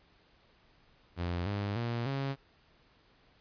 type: tone with pitch steps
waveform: sawtooth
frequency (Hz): 87.31 / 101.46 / 117.9 / 137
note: F2 / G#2 / A#2 / C#3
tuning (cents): 0 / -40 / +20 / -20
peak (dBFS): -28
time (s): 1.16-2.36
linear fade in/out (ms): 50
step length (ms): 300
effects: pink hiss -65 dBFS RMS until 3.4 s + resampled to 11025 Hz